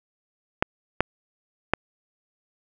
clicks, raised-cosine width 0.5 ms, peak -3 dBFS, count 3, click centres 0.625 / 1.006 / 1.736 s, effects none

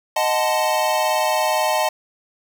square chord, D# diminished seventh, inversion none, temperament equal with one note detuned, 622.3 / 740 / 880 / 1030.9 Hz, D#5 / F#5 / A5 / C6, 0 / 0 / 0 / -26 cents, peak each -22 / -25 / -22 / -28 dBFS, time 0.16-1.89 s, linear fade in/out 5 ms, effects none

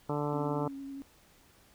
harmonic tone, 146.83 Hz, D3, in tune, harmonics 1 / 2 / 3 / 4 / 5 / 6 / 7 / 8 / 9, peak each -35 / -36 / -36 / -39 / -43 / -39 / -43 / -45 / -46 dBFS, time 0.09-0.68 s, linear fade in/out 5 ms
sine tone with vibrato, 274.8 Hz, C#4, 15 cents flat, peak -39 dBFS, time 0.33-1.02 s, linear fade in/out 0 ms, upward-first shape square, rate 11 Hz, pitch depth 11 cents each way
effects pink hiss -62 dBFS RMS until 1.74 s

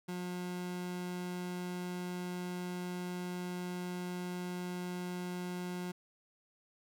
30% pulse tone, 179.2 Hz, F3, 45 cents sharp, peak -35 dBFS, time 0.08-5.92 s, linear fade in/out 10 ms, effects none

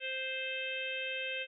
harmonic tone, 523.3 Hz, C5, in tune, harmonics 1 / 3 / 4 / 5 / 6 / 7, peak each -42 / -43 / -45 / -38 / -42 / -51 dBFS, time 0-1.47 s, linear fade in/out 50 ms, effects none

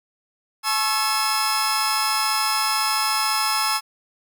sawtooth tone cluster, 859 / 1091 / 1329 / 5120 Hz, A5 / C#6 / E6 / D#8, -42 / -28 / +14 / +49 cents, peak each -22 dBFS, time 0.63-3.81 s, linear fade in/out 50 ms, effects none

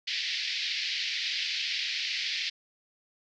white band-pass noise, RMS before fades -32 dBFS, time 0.07-2.5 s, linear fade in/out 10 ms, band 1900 to 5000 Hz, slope 48 dB/octave, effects none

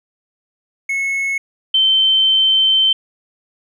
triangle / sine tone pair in turn, 2190 / 3097 Hz, C#7 / G7, -22 / -22 cents, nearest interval tritone, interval 600 cents, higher second, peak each -15 / -10 dBFS, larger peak second, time 0.89-1.38 / 1.74-2.93 s, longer second, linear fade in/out 5 ms, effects none

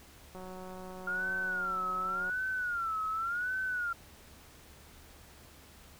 click train, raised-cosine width 1 ms, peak -33 dBFS, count 361, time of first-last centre 0.35-2.296 s, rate 185 Hz
sine tone with vibrato, 1400 Hz, F6, 4 cents sharp, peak -31 dBFS, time 1.07-3.93 s, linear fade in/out 5 ms, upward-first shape sine, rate 0.89 Hz, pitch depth 150 cents each way
effects added 73 Hz sine -59 dBFS peak until 5.99 s + pink hiss -56 dBFS RMS until 5.99 s

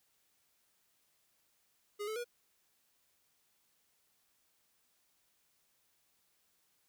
square tone with pitch steps, 413.2 / 435 / 480.7 Hz, G#4 / A4 / B4, -9 / -20 / -47 cents, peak -38 dBFS, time 1.99-2.245 s, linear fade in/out 20 ms, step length 85 ms, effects white hiss -75 dBFS RMS until 6.88 s

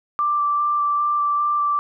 sine tone with vibrato, 1174.7 Hz, D6, in tune, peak -17 dBFS, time 0.19-1.79 s, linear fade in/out 0 ms, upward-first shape square, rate 2.5 Hz, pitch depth 8 cents each way, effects none

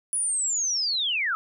sine linear sweep, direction down, 10020 to 1246 Hz, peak -23 dBFS, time 0.13-1.35 s, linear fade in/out 0 ms, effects none

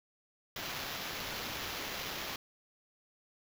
white noise with sample-and-hold, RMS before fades -40 dBFS, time 0.56-2.36 s, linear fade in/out 2 ms, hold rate 8820 Hz, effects none

